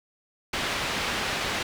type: low-pass noise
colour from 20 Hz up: white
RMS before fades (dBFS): -29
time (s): 0.53-1.63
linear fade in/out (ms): 5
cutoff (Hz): 3200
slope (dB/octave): 12
effects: none